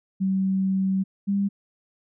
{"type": "tone pair in turn", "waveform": "sine", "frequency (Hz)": [191.2, 199.22], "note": ["G3", "G3"], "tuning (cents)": [-43, 28], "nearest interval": "minor second", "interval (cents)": 71, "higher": "second", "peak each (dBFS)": [-20, -20], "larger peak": "neither", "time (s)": [[0.2, 1.04], [1.27, 1.49]], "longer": "first", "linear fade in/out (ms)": 20, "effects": []}